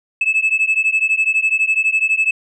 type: beating tone pair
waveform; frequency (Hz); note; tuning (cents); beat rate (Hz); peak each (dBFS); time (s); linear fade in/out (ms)
sine; 2601 / 2613; E7 / E7; -24 / -16; 12; -15; 0.21-2.31; 5
effects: tanh soft clip ceiling -9 dBFS